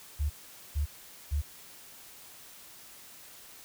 sine tone bursts, 73.2 Hz, D2, 5 cents flat, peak -26 dBFS, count 3, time 0.19-1.42 s, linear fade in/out 20 ms, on 110 ms, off 450 ms, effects white hiss -51 dBFS RMS until 3.64 s

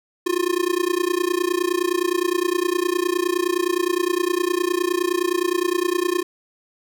square tone with amplitude modulation, 355.1 Hz, F4, 29 cents sharp, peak -16 dBFS, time 0.26-6.23 s, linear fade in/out 10 ms, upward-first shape sine, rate 29.7 Hz, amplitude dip 95%, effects none

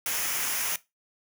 white noise with comb filter, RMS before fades -29 dBFS, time 0.06-0.76 s, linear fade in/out 2 ms, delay 0.24 ms, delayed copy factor -0.55, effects noise-tail reverb RT60 0.2 s tail -18 dB re dry

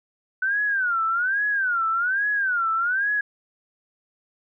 sine tone with vibrato, 1492 Hz, F#6, 14 cents sharp, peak -20 dBFS, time 0.42-3.21 s, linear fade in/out 5 ms, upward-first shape sine, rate 1.2 Hz, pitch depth 210 cents each way, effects none

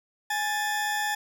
40% pulse tone pair together, 831.9 / 1760 Hz, G#5 / A6, +3 / 0 cents, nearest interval octave + minor second, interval 1297 cents, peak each -28 dBFS, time 0.3-1.15 s, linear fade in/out 5 ms, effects none

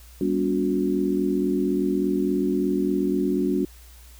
sine tone cluster, 197.3 / 242 / 285.6 / 362.5 Hz, G3 / B3 / D4 / F#4, +11 / -35 / -48 / -35 cents, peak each -26 / -30 / -24 / -25 dBFS, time 0.21-3.65 s, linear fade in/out 2 ms, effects added 60 Hz sine -45 dBFS peak until 4.19 s + white hiss -52 dBFS RMS until 4.19 s

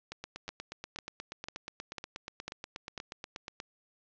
two click trains, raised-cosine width 0.2 ms, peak -23 / -21 dBFS, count 30 / 6, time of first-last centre 0.12-3.601 / 0.49-2.978 s, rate 8.33 / 2.01 Hz, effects resampled to 16000 Hz + 9-bit

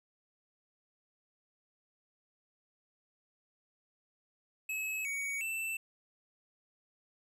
square tone with pitch steps, 2578 / 2244 / 2664 Hz, E7 / C#7 / E7, -39 / +21 / +18 cents, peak -35 dBFS, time 4.69-5.77 s, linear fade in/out 5 ms, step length 360 ms, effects none

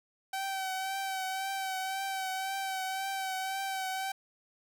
sawtooth tone with vibrato, 767 Hz, G5, 38 cents flat, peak -29 dBFS, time 0.33-4.12 s, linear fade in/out 5 ms, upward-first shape triangle, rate 1.9 Hz, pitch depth 33 cents each way, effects none

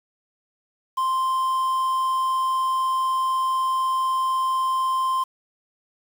triangle tone with quantisation, 1046 Hz, C6, 1 cent flat, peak -18 dBFS, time 0.97-5.24 s, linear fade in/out 10 ms, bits 7, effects none

